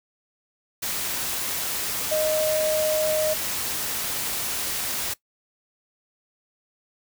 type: tone in noise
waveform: sine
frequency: 620 Hz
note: D#5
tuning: 6 cents flat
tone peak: -21 dBFS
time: 2.11-3.34 s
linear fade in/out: 10 ms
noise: white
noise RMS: -28 dBFS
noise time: 0.82-5.14 s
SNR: +4 dB
effects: noise-tail reverb RT60 0.1 s tail -19 dB re dry